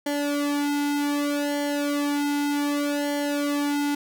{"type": "tone with flanger", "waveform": "sawtooth", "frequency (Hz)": 288.9, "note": "D4", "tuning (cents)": -28, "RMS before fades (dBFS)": -25, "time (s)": [0.06, 3.95], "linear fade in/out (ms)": 5, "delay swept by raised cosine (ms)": [0.79, 1.79], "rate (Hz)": 0.65, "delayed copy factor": -0.95, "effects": []}